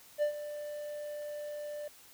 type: tone with ADSR envelope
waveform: triangle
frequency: 592 Hz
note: D5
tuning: 14 cents sharp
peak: -23 dBFS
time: 0.18-1.88 s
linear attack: 43 ms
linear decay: 97 ms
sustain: -13 dB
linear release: 4 ms
effects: white hiss -57 dBFS RMS until 2.13 s